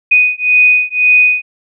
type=beating tone pair; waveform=sine; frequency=2487 / 2488.9 Hz; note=D#7 / D#7; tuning=-1 / 0 cents; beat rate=1.9 Hz; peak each=-10 dBFS; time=0.11-1.42 s; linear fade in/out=10 ms; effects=none